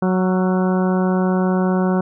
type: harmonic tone with a mistuned harmonic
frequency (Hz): 185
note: F#3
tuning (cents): 0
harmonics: 1 / 2 / 3 / 4 / 5 / 6 / 7 / 8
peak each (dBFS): -16 / -22 / -26 / -28 / -30 / -32 / -33 / -34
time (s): 0.02-2.01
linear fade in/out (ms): 5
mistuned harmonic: 7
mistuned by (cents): +54
effects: none

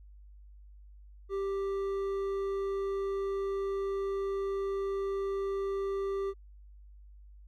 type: tone with hard clipping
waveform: triangle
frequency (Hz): 392.3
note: G4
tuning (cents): +1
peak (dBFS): -32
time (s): 1.29-6.34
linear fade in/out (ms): 50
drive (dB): 10
effects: added 50 Hz sine -50 dBFS peak until 7.47 s

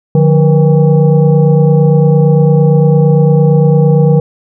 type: tone with frequency modulation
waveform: sine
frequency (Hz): 149.1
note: D3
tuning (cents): +27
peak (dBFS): -4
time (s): 0.15-4.2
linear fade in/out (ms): 2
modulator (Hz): 327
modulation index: 0.96
effects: none

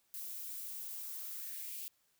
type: noise with high-pass filter sweep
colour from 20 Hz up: violet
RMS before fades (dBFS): -44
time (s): 0.14-1.88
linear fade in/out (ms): 0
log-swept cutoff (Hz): 240 to 2800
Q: 2.5
effects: white hiss -75 dBFS RMS until 2.19 s

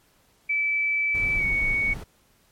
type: tone with pitch glide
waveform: sine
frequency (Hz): 2310 to 2230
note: D7 to C#7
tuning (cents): -29 to +10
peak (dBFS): -21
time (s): 0.49-1.94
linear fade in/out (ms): 10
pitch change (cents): -61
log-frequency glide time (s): 1.37-1.44
type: noise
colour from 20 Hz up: brown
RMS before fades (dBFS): -32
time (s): 1.14-2.04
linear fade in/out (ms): 10
effects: pink hiss -62 dBFS RMS until 2.51 s + MP3 64 kbps

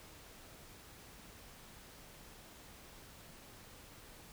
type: silence
effects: pink hiss -56 dBFS RMS until 4.32 s

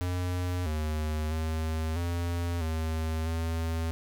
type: tone with pitch steps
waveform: square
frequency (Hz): 89.8 / 77.2 / 79.6 / 86.1 / 79.9 / 81.9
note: F2 / D#2 / D#2 / F2 / D#2 / E2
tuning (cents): +49 / -13 / +40 / -24 / +47 / -11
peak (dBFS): -29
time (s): 0.01-3.91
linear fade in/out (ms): 0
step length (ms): 650
effects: none

